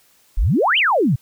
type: exponential two-way sweep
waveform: sine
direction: up then down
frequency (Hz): 31.53 to 3200 to 108.9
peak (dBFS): -13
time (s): 0.37-1.16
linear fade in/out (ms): 10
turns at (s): 0.78
effects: white hiss -56 dBFS RMS until 1.21 s